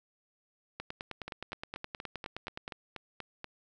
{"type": "two click trains", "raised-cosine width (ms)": 0.3, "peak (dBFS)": [-24, -22], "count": [10, 19], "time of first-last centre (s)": [[1.28, 3.443], [0.8, 2.679]], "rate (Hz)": [4.16, 9.58], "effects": []}